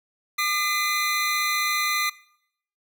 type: tone pair together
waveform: 25% pulse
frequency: 1207.6 / 2031 Hz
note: D6 / B6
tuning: +48 / +48 cents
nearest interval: major sixth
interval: 900 cents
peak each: -21 dBFS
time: 0.38-2.1 s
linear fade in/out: 10 ms
effects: noise-tail reverb RT60 0.7 s tail -21 dB re dry